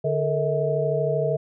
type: tone cluster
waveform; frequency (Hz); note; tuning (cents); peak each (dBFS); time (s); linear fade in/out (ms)
sine; 146.3 / 434 / 466.9 / 641; D3 / A4 / A#4 / E5; -6 / -24 / +3 / -49; -26 / -27 / -26 / -25; 0.04-1.37; 10
effects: none